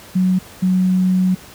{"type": "tone pair in turn", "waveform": "sine", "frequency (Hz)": [185, 185], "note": ["F#3", "F#3"], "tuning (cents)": [0, 0], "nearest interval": "unison", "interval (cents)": 0, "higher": "neither", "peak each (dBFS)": -12, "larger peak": "neither", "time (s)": [[0.15, 0.39], [0.62, 1.35]], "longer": "second", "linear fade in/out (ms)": 10, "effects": ["pink hiss -40 dBFS RMS until 1.54 s", "high-pass 60 Hz 12 dB/octave"]}